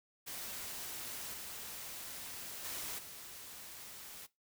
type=noise with level steps; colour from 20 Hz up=white; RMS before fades=-44 / -46 / -42 / -50 dBFS; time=0.26-4.27 s; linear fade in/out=20 ms; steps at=1.33 / 2.64 / 2.98 s; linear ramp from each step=10 ms; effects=noise-tail reverb RT60 0.2 s tail -19 dB re dry